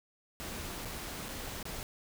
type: noise with dropouts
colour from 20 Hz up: pink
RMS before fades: -41 dBFS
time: 0.4-1.83 s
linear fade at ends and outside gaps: 0 ms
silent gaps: 0.85-0.855 / 1.284-1.289 / 1.628-1.654 s
effects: none